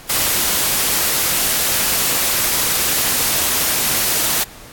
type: noise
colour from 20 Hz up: white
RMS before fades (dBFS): -17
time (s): 0.09-4.44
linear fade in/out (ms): 10
effects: pink hiss -39 dBFS RMS until 4.72 s + AAC 64 kbps